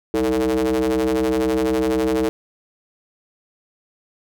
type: ring-modulated tone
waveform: square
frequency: 63 Hz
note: B1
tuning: 35 cents sharp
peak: -15 dBFS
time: 0.14-2.29 s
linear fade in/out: 0 ms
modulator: 384 Hz
effects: none